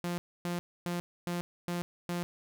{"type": "tone bursts", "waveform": "sawtooth", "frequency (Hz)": 174.61, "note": "F3", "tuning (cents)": 0, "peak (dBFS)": -28, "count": 6, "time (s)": [0.04, 2.23], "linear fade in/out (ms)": 0, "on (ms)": 140, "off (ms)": 270, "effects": []}